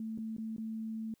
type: tone with dropouts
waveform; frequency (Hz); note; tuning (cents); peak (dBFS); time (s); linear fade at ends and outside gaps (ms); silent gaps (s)
sine; 221.6; A3; +13; -36; 0-1.14; 2; 0.177-0.185 / 0.366-0.382 / 0.564-0.581
effects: white hiss -75 dBFS RMS until 1.2 s